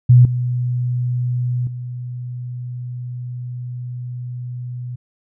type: tone with level steps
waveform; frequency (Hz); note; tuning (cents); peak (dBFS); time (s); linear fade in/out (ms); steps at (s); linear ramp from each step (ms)
sine; 123.47; B2; 0; -5 / -17 / -25; 0.09-4.96; 10; 0.25 / 1.67; 2
effects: none